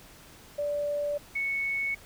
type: tone pair in turn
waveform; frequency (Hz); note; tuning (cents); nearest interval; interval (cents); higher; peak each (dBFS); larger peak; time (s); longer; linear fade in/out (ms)
sine; 583 / 2212; D5 / C#7; -13 / -4; octave + major seventh; 2309; second; -27 / -27; neither; 0.58-1.18 / 1.35-1.95; neither; 10
effects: pink hiss -52 dBFS RMS until 2.05 s